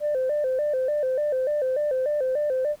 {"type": "tone with vibrato", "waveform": "sine", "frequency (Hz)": 554.4, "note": "C#5", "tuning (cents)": 0, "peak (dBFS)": -20, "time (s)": [0, 2.76], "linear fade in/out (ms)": 50, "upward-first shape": "square", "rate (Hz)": 3.4, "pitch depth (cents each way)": 120, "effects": ["tanh soft clip ceiling -18 dBFS", "pink hiss -56 dBFS RMS until 2.8 s"]}